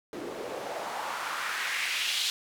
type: noise with band-pass filter sweep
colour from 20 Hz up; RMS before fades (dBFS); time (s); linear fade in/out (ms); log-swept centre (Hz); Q
white; -33; 0.13-2.3; 0; 320 to 3700; 2.1
effects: none